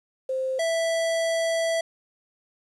sine / square tone pair in turn, 523.3 / 659.3 Hz, C5 / E5, 0 / 0 cents, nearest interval major third, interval 400 cents, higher second, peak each -24 / -23 dBFS, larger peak second, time 0.29-0.59 / 0.59-1.81 s, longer second, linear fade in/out 5 ms, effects resampled to 24000 Hz + 9-bit

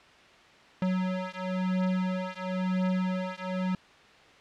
square beating tone pair, 184.7 / 185.68 Hz, F#3 / F#3, -3 / +6 cents, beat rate 0.98 Hz, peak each -31 dBFS, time 0.82-3.75 s, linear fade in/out 2 ms, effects white hiss -54 dBFS RMS until 4.4 s + low-pass 3000 Hz 12 dB/octave

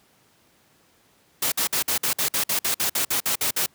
white noise bursts, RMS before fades -23 dBFS, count 15, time 1.42-3.662 s, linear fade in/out 5 ms, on 100 ms, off 53 ms, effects pink hiss -60 dBFS RMS until 3.74 s + high-pass 100 Hz 12 dB/octave

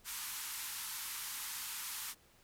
white band-pass noise, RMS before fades -43 dBFS, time 0.04-2.15 s, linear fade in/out 50 ms, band 840 to 15000 Hz, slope 96 dB/octave, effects pink hiss -66 dBFS RMS until 2.43 s

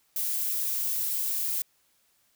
violet noise, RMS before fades -29 dBFS, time 0.16-1.62 s, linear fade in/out 2 ms, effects white hiss -68 dBFS RMS until 2.35 s

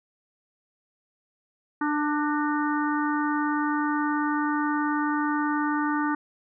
harmonic tone with a mistuned harmonic, 296.9 Hz, D4, 19 cents sharp, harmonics 1 / 3 / 4 / 5 / 6, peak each -25 / -30 / -31 / -32 / -37 dBFS, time 1.81-6.15 s, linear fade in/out 5 ms, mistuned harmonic 6, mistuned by +53 cents, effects none

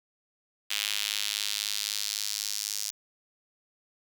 sawtooth tone with high-pass filter sweep, 103.83 Hz, G#2, in tune, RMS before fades -32 dBFS, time 0.7-2.91 s, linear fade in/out 10 ms, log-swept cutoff 3000 to 5600 Hz, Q 1.8, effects none

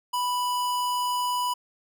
square tone, 987.8 Hz, B5, in tune, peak -25 dBFS, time 0.13-1.54 s, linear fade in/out 10 ms, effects none

